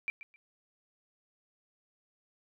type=tone with echo; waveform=sine; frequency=2349 Hz; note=D7; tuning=in tune; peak=-30 dBFS; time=0.08-0.1 s; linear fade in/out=0 ms; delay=130 ms; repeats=2; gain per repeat=-14 dB; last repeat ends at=0.36 s; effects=none